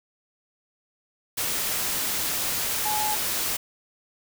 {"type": "tone in noise", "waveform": "sine", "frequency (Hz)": 850, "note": "G#5", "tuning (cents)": 40, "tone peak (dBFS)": -26, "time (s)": [2.85, 3.15], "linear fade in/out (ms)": 10, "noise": "white", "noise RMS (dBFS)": -27, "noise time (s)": [1.37, 3.57], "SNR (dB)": -2, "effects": []}